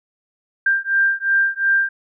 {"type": "beating tone pair", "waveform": "sine", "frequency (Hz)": [1585, 1587.8], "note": ["G6", "G6"], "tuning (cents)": [19, 22], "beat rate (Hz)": 2.8, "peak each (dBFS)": -18, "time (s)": [0.66, 1.89], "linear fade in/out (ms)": 5, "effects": []}